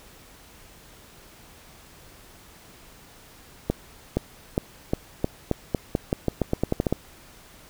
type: accelerating click train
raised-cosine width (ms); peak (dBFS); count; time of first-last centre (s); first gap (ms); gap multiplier
2; -8; 17; 3.7-6.926; 470; 0.87
effects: pink hiss -50 dBFS RMS until 7.69 s

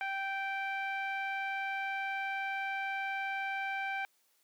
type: tone with low-pass filter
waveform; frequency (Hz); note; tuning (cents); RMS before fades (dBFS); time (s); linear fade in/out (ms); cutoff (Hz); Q
sawtooth; 781; G5; -7; -36; 0.01-4.05; 0; 2100; 4.1
effects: white hiss -72 dBFS RMS until 4.43 s + high-pass 300 Hz 12 dB/octave

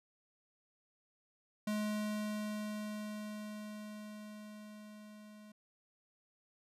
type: tone with level ramp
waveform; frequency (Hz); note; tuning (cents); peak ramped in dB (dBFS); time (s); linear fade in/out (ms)
square; 211.4; G#3; +31; -34 to -54; 1.67-5.52; 5
effects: resampled to 32000 Hz

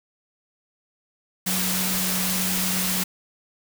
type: tone in noise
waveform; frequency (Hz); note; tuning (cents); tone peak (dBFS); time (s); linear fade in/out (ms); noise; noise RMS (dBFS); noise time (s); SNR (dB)
sine; 185; F#3; 0; -28; 1.46-3.04; 10; white; -25; 1.46-3.04; -6
effects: none

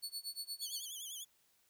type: tone with tremolo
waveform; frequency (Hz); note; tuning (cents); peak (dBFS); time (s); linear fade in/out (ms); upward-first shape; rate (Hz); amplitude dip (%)
sawtooth; 4435; C#8; 0; -36; 0.02-0.86; 20; sine; 8.5; 95
type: tone with vibrato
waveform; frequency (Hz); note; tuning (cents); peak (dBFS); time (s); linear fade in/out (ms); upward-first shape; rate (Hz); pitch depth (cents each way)
15% pulse; 3221; G7; +46; -37; 0.61-1.25; 20; triangle; 10; 140
effects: white hiss -73 dBFS RMS until 1.69 s

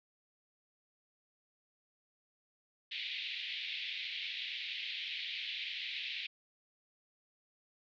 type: band-pass noise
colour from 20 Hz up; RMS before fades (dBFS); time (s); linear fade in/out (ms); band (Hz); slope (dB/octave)
white; -41; 2.91-6.27; 10; 2100 to 3900; 48
effects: none

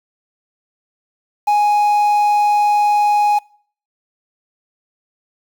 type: tone with quantisation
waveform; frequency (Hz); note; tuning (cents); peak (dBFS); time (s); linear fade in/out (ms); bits
triangle; 830.6; G#5; 0; -9; 1.47-3.39; 10; 6
effects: noise-tail reverb RT60 0.5 s tail -24 dB re dry

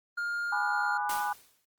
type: tone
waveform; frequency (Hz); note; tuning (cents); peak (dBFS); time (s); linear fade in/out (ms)
triangle; 1411; F6; +17; -28; 0.17-0.98; 10
type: chord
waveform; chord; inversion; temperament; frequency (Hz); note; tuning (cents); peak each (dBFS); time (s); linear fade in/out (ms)
sine; G# half-diminished seventh; none; equal with one note detuned; 830.6 / 987.8 / 1198 / 1480; G#5 / B5 / D6 / F#6; 0 / 0 / +34 / 0; -31 / -35 / -37 / -36; 0.52-1.33; 5
type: noise with exponential decay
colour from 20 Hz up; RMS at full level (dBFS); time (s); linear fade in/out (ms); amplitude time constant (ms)
white; -35; 1.09-1.65; 5; 120
effects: Opus 24 kbps

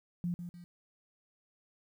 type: tone with echo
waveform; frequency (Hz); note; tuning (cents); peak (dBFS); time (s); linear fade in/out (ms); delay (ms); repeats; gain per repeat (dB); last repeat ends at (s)
sine; 174.8; F3; +2; -31; 0.24-0.34; 0; 150; 2; -8; 0.64
effects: 11-bit

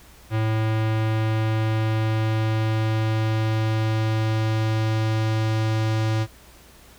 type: tone with low-pass filter sweep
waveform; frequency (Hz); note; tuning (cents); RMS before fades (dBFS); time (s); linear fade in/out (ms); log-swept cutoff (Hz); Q
square; 110; A2; 0; -22; 0.3-6.27; 50; 2800 to 5400; 0.94
effects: added 60 Hz sine -51 dBFS peak until 6.98 s + pink hiss -50 dBFS RMS until 6.98 s

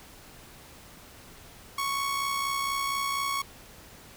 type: tone with amplitude modulation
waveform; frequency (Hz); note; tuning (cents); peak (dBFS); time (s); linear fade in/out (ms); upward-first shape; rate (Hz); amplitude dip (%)
sawtooth; 1108.7; C#6; 0; -22; 1.78-3.42; 5; sine; 64.2; 40
effects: pink hiss -50 dBFS RMS until 4.16 s

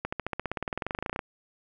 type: accelerating click train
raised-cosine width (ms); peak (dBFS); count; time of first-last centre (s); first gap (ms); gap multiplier
0.5; -15; 24; 0.05-1.192; 75; 0.96
effects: none

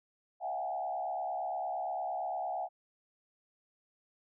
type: tone with frequency modulation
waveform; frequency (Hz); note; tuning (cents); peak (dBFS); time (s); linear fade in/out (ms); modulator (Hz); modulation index
sine; 740; F#5; 0; -33; 0.4-2.69; 50; 68.7; 1.2
effects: none

